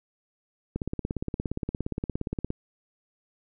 click train, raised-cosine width 3 ms, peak -16 dBFS, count 31, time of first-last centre 0.76-2.504 s, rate 17.2 Hz, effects none

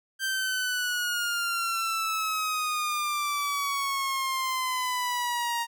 sawtooth exponential sweep, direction down, 1571 to 932.3 Hz, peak -23 dBFS, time 0.19-5.67 s, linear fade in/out 50 ms, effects none

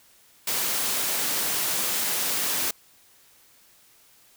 white high-pass noise, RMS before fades -26 dBFS, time 0.47-2.71 s, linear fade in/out 5 ms, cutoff 150 Hz, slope 12 dB/octave, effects white hiss -57 dBFS RMS until 4.36 s

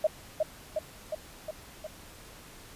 sine tone with echo, 622.3 Hz, D#5, in tune, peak -20 dBFS, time 0.04-0.07 s, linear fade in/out 5 ms, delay 360 ms, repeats 5, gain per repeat -3 dB, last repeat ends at 1.87 s, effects pink hiss -50 dBFS RMS until 2.75 s + resampled to 32000 Hz

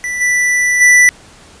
square tone with level steps, 1975.5 Hz, B6, in tune, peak -18 / -11 / -5 dBFS, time 0.04-1.09 s, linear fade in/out 0 ms, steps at 0.2 / 0.8 s, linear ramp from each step 20 ms, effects pink hiss -41 dBFS RMS until 1.6 s + resampled to 22050 Hz

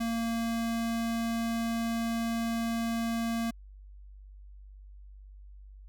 square tone, 229.9 Hz, A#3, 24 cents flat, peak -29 dBFS, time 0-3.51 s, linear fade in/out 10 ms, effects added 49 Hz sine -46 dBFS peak until 5.88 s + MP3 96 kbps

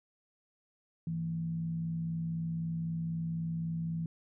sine tone with frequency modulation, 164.81 Hz, E3, in tune, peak -32 dBFS, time 1.07-4.06 s, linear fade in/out 2 ms, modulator 63.9 Hz, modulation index 0.33, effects none

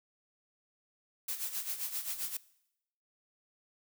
blue noise with tremolo, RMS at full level -35 dBFS, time 1.28-2.37 s, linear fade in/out 5 ms, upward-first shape sine, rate 7.6 Hz, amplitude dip 70%, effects noise-tail reverb RT60 0.8 s tail -20 dB re dry

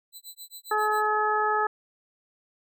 10% pulse tone with tremolo, 4006 Hz, B7, 24 cents sharp, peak -32 dBFS, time 0.12-1.07 s, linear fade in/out 50 ms, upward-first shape sine, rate 7.4 Hz, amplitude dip 100%
harmonic tone, 426.1 Hz, G#4, 44 cents sharp, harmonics 1 / 2 / 3 / 4, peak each -29 / -26 / -26 / -30 dBFS, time 0.71-1.67 s, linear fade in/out 5 ms
effects none

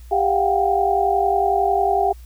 sine tone cluster, 396.9 / 697 / 737 / 788 Hz, G4 / F5 / F#5 / G5, +22 / -4 / -7 / +9 cents, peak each -21 dBFS, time 0.11-2.13 s, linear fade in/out 10 ms, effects added 60 Hz sine -37 dBFS peak until 2.25 s + white hiss -54 dBFS RMS until 2.25 s

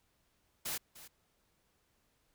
white noise with echo, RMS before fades -38 dBFS, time 0.65-0.78 s, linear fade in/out 10 ms, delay 300 ms, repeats 1, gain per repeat -15 dB, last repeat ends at 1.08 s, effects pink hiss -75 dBFS RMS until 2.34 s

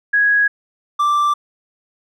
sine / triangle tone pair in turn, 1661.2 / 1174.6 Hz, G#6 / D6, 0 / 0 cents, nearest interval tritone, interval 600 cents, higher first, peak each -11 dBFS, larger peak neither, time 0.13-0.48 / 0.99-1.34 s, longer neither, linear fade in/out 10 ms, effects none

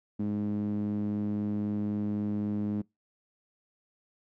sawtooth tone with band-pass filter, 103.83 Hz, G#2, in tune, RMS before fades -31 dBFS, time 0.19-2.82 s, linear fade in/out 10 ms, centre 240 Hz, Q 4.5, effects noise-tail reverb RT60 0.2 s tail -25 dB re dry

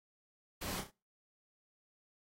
pink noise with echo, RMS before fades -41 dBFS, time 0.61-0.81 s, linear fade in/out 10 ms, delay 32 ms, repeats 3, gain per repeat -7 dB, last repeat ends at 0.906 s, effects noise-tail reverb RT60 0.3 s tail -24 dB re dry + AAC 48 kbps

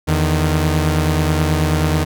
sawtooth tone pair together, 81.4 / 153.5 Hz, E2 / D#3, -21 / -23 cents, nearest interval major seventh, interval 1098 cents, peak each -13 dBFS, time 0.07-2.05 s, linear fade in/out 20 ms, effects none

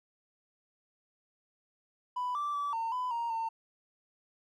triangle tone with pitch steps, 992 / 1169 / 1153 / 909 / 1002 / 934 / 905 Hz, B5 / D6 / D6 / A#5 / B5 / A#5 / A5, +7 / -8 / -32 / -44 / +25 / +3 / +48 cents, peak -28 dBFS, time 2.16-3.49 s, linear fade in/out 10 ms, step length 190 ms, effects tanh soft clip ceiling -27 dBFS

